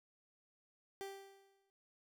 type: tone with exponential decay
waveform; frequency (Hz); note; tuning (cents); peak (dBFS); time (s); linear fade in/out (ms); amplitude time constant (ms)
30% pulse; 392; G4; 0; -39; 1.01-1.7; 0; 150
effects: none